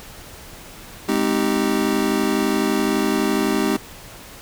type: chord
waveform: square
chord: Ab major seventh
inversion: none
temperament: just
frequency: 207.7 / 259.6 / 311.5 / 389.3 Hz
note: Ab3 / C4 / Eb4 / G4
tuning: 0 / -13 / +2 / -12 cents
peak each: -24 dBFS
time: 1.08-3.77 s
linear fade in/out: 10 ms
effects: pink hiss -40 dBFS RMS until 4.41 s